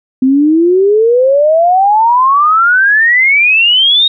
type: exponential sweep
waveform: sine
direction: up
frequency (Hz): 255.1 to 3767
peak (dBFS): -5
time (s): 0.22-4.08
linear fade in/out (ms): 5
effects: none